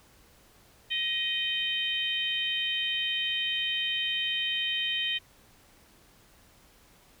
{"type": "harmonic tone with a mistuned harmonic", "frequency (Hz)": 619, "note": "D#5", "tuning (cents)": -9, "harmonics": [3, 4, 5, 6], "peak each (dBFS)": [-35, -35, -29, -36], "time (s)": [0.9, 5.19], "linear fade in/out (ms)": 20, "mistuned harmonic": 3, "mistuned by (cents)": 23, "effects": ["pink hiss -59 dBFS RMS until 7.2 s"]}